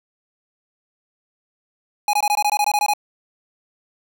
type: tone bursts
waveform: square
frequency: 830.6 Hz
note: G#5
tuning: in tune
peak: -16 dBFS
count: 12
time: 2.08-2.936 s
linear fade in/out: 2 ms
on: 53 ms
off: 20 ms
effects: none